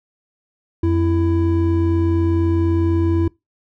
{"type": "tone pair together", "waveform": "triangle", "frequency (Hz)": [88, 332.2], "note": ["F2", "E4"], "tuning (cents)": [14, 13], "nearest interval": "octave + major seventh", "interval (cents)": 2299, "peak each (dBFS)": -15, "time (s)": [0.83, 3.28], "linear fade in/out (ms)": 5, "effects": ["noise-tail reverb RT60 0.2 s tail -23 dB re dry"]}